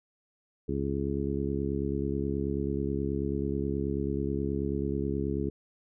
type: harmonic tone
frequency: 69.3 Hz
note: C#2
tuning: in tune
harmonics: 1 / 2 / 3 / 4 / 5 / 6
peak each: -35 / -35 / -35 / -35 / -35 / -35 dBFS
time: 0.68-5.5 s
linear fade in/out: 10 ms
effects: none